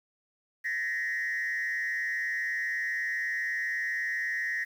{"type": "tone with frequency modulation", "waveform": "sine", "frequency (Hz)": 1868, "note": "A#6", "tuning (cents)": 3, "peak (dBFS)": -27, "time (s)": [0.64, 4.65], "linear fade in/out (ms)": 20, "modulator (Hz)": 144, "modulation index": 0.88, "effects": ["tanh soft clip ceiling -26 dBFS", "9-bit"]}